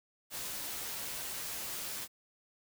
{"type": "noise with comb filter", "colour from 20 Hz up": "white", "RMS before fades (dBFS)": -40, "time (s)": [0.3, 2.08], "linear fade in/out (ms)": 50, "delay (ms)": 12, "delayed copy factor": -0.5, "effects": []}